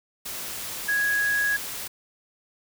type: tone in noise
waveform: sine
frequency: 1661.2 Hz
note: G#6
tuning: in tune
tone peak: -21 dBFS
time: 0.88-1.57 s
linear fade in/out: 10 ms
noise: white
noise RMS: -34 dBFS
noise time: 0.25-1.88 s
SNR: +10 dB
effects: none